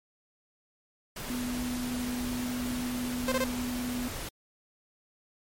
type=noise; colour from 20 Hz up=pink; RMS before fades=-38 dBFS; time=1.16-4.29 s; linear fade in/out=5 ms
type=tone; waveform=sine; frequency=246.9 Hz; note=B3; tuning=in tune; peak=-31 dBFS; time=1.3-4.08 s; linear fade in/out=0 ms
type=tone bursts; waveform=sawtooth; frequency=522 Hz; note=C5; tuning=4 cents flat; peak=-22 dBFS; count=3; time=3.28-3.441 s; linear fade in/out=2 ms; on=39 ms; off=22 ms
effects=MP3 64 kbps